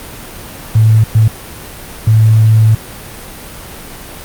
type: tone bursts at uneven times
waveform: sine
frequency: 110.1 Hz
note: A2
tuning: 2 cents sharp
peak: -4 dBFS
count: 3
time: 0.75-1.04 / 1.15-1.28 / 2.07-2.75 s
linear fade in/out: 5 ms
effects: pink hiss -29 dBFS RMS until 4.24 s + Opus 32 kbps